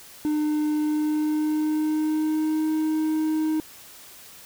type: tone with pitch glide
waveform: triangle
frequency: 302.4 to 312.5 Hz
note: D#4 to D#4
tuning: -49 to +8 cents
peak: -19 dBFS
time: 0.25-3.6 s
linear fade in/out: 0 ms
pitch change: +57 cents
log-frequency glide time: 0.72-2.7 s
effects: white hiss -46 dBFS RMS until 4.45 s